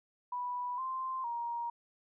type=tone with pitch steps; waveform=sine; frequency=984 / 1044 / 942 Hz; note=B5 / C6 / A#5; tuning=-7 / -4 / +18 cents; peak=-34 dBFS; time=0.32-1.7 s; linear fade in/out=5 ms; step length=460 ms; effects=none